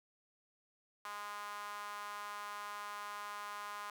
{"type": "tone with high-pass filter", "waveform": "sawtooth", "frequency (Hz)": 206, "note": "G#3", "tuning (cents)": -14, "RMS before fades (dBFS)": -45, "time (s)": [1.05, 3.9], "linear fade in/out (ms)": 2, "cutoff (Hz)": 1100, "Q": 3.9, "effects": []}